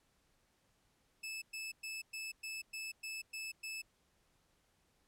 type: tone bursts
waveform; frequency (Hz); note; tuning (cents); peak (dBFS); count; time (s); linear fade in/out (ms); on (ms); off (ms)
sawtooth; 2615; E7; -15; -38; 9; 1.23-3.82; 10; 190; 110
effects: pink hiss -75 dBFS RMS until 5.07 s + low-pass 12000 Hz 12 dB/octave